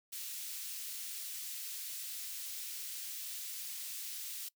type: high-pass noise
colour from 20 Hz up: white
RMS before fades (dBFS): -43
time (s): 0.12-4.49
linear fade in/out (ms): 10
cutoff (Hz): 2900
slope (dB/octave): 12
effects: noise-tail reverb RT60 0.1 s tail -22 dB re dry